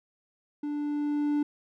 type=tone with level ramp; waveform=triangle; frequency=293.7 Hz; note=D4; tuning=in tune; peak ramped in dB=-28 to -21 dBFS; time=0.63-1.43 s; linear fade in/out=5 ms; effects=none